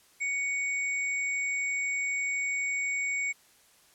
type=tone pair together; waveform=sine; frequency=2227 / 7532 Hz; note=C#7 / A#8; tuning=+7 / +17 cents; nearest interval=octave + major sixth; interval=2110 cents; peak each=-28 / -38 dBFS; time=0.2-3.33 s; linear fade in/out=20 ms; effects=white hiss -61 dBFS RMS until 3.94 s + low-pass 12000 Hz 12 dB/octave